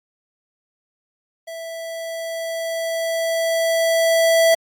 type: tone with level ramp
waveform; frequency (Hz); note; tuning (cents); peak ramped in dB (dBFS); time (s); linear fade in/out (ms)
square; 659.3; E5; 0; -31 to -12; 1.47-4.55; 10
effects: AAC 64 kbps